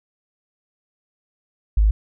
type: tone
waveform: sine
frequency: 52.4 Hz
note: G#1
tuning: 16 cents sharp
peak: -12 dBFS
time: 1.77-1.91 s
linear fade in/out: 5 ms
effects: none